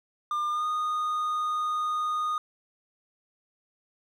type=tone with pitch glide; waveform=triangle; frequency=1200 to 1232.3 Hz; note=D6 to D#6; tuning=+37 to -17 cents; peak=-24 dBFS; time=0.31-2.38 s; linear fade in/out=2 ms; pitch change=+46 cents; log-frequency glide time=0.49-0.66 s; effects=none